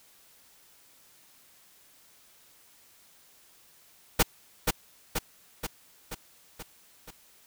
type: noise with echo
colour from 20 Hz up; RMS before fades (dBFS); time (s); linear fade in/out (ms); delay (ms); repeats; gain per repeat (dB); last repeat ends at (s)
pink; -20; 4.19-4.23; 10; 480; 6; -4; 7.11
effects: white hiss -59 dBFS RMS until 7.46 s